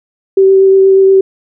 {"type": "tone with vibrato", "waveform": "sine", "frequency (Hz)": 385.5, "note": "G4", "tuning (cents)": -29, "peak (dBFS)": -3, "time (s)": [0.37, 1.21], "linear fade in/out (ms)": 5, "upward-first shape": "triangle", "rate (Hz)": 8.4, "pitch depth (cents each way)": 12, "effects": []}